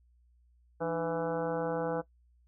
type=harmonic tone with a mistuned harmonic; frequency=166 Hz; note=E3; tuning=12 cents sharp; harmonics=1 / 2 / 3 / 4 / 5 / 6 / 7 / 8 / 9; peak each=-39 / -39 / -32 / -39 / -39 / -47 / -47 / -45 / -45 dBFS; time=0.8-2.02 s; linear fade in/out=20 ms; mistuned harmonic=2; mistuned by=-130 cents; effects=noise-tail reverb RT60 0.1 s tail -18 dB re dry + added 60 Hz sine -62 dBFS peak until 2.47 s